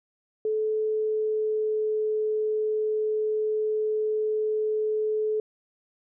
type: tone with pitch glide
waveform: sine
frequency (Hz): 433 to 430.3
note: A4 to A4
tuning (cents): -28 to -39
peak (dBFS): -23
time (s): 0.45-5.4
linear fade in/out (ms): 2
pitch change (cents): -11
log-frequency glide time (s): 0.83-2.01
effects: none